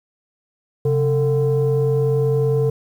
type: tone pair together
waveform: sine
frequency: 134.1 / 447.4 Hz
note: C3 / A4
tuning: +43 / +29 cents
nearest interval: octave + major sixth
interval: 2086 cents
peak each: -16 dBFS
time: 0.85-2.7 s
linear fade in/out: 5 ms
effects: tanh soft clip ceiling -11 dBFS + 8-bit